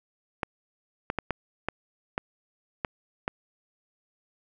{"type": "clicks", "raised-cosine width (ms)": 0.5, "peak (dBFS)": -12, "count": 8, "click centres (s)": [0.432, 1.101, 1.187, 1.307, 1.686, 2.179, 2.848, 3.279], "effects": []}